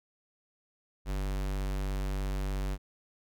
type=tone; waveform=square; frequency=48.41 Hz; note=G1; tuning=21 cents flat; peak=-31 dBFS; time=1.05-2.78 s; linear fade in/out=50 ms; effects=none